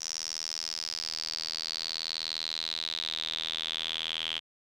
sawtooth tone with band-pass filter sweep, 80.5 Hz, E2, 41 cents flat, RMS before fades -35 dBFS, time 0-4.4 s, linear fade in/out 20 ms, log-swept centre 5700 to 3200 Hz, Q 8.5, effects none

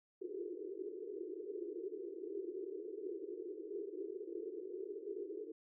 white band-pass noise, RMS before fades -45 dBFS, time 0.21-5.52 s, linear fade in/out 5 ms, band 330 to 440 Hz, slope 96 dB/octave, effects none

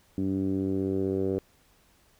10% pulse tone with low-pass filter sweep, 95.9 Hz, G2, 37 cents flat, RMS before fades -28 dBFS, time 0.18-1.39 s, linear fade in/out 0 ms, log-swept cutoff 270 to 440 Hz, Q 3, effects pink hiss -63 dBFS RMS until 2.19 s

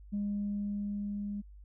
sine tone with level ramp, 204 Hz, G#3, 31 cents flat, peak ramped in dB -29 to -34 dBFS, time 0.12-1.42 s, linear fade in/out 20 ms, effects tanh soft clip ceiling -27 dBFS + added 50 Hz sine -49 dBFS peak until 1.64 s

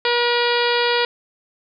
harmonic tone, 479.5 Hz, A#4, 49 cents sharp, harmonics 1 / 2 / 3 / 4 / 5 / 6 / 7 / 8 / 9 / 10, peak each -20 / -23 / -25 / -26 / -27 / -28 / -28 / -29 / -30 / -30 dBFS, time 0.05-1.05 s, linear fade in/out 2 ms, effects none

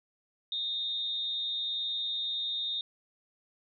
sine tone with amplitude modulation, 3689 Hz, A#7, 19 cents flat, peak -28 dBFS, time 0.52-2.81 s, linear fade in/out 2 ms, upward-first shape sine, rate 279 Hz, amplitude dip 55%, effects none

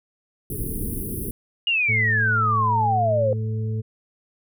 pink band-stop noise, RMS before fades -28 dBFS, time 0.5-1.31 s, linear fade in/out 2 ms, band 450 to 9500 Hz, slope 96 dB/octave
sine exponential sweep, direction down, 2884 to 510 Hz, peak -18 dBFS, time 1.67-3.33 s, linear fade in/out 2 ms
harmonic tone, 109.5 Hz, A2, 8 cents flat, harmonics 1 / 2 / 4, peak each -23 / -34 / -36 dBFS, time 1.88-3.82 s, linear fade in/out 20 ms
effects none

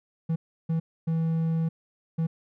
triangle tone bursts at uneven times, 162.9 Hz, E3, 20 cents flat, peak -21 dBFS, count 4, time 0.29-0.36 / 0.69-0.8 / 1.07-1.69 / 2.18-2.27 s, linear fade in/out 10 ms, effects none

